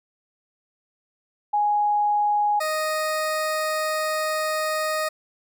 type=tone pair in turn; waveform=sine / 20% pulse; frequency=830.6 / 622.2 Hz; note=G#5 / D#5; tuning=0 / 0 cents; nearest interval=perfect fourth; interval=500 cents; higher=first; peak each=-18 dBFS; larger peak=neither; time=1.53-2.6 / 2.6-5.09 s; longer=second; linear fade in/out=10 ms; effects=none